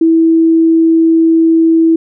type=tone; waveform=sine; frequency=326.7 Hz; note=E4; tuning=15 cents flat; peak=-5 dBFS; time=0.01-1.96 s; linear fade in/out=5 ms; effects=none